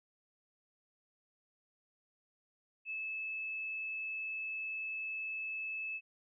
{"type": "tone", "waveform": "sine", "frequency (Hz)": 2609, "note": "E7", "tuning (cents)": -18, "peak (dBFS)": -37, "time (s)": [2.85, 6.01], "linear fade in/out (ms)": 50, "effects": []}